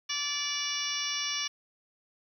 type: harmonic tone with a mistuned harmonic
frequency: 580 Hz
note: D5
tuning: 22 cents flat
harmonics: 2 / 3 / 4 / 5 / 6 / 7 / 8 / 9 / 10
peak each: -42 / -42 / -38 / -36 / -38 / -44 / -42 / -37 / -37 dBFS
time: 0.09-1.48 s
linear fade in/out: 10 ms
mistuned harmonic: 9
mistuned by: +62 cents
effects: 10-bit